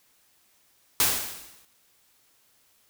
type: noise with exponential decay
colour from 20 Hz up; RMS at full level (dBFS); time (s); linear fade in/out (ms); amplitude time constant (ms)
white; -19; 1-1.65; 1; 140
effects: white hiss -64 dBFS RMS until 2.89 s